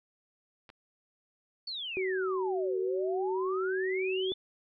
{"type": "clicks", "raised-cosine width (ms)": 0.3, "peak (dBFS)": -35, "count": 2, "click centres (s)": [0.692, 0.701]}
{"type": "exponential two-way sweep", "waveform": "sine", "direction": "down then up", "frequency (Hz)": [4557, 440, 3558], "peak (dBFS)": -35, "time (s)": [1.67, 4.34], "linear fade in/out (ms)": 5, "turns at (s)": 2.79}
{"type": "tone", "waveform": "sine", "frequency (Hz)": 376.6, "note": "F#4", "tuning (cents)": 31, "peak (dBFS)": -29, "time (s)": [1.97, 4.32], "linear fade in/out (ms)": 0}
{"effects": []}